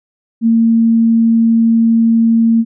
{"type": "tone", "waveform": "sine", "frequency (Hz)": 228.1, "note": "A#3", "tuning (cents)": -37, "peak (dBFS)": -7, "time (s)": [0.41, 2.65], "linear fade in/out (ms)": 50, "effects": []}